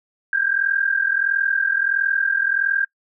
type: tone pair together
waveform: sine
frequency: 1575.5 / 1617 Hz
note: G6 / G#6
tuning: +8 / -47 cents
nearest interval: unison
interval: 45 cents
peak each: -20 dBFS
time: 0.33-2.85 s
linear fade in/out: 2 ms
effects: noise-tail reverb RT60 0.1 s tail -23 dB re dry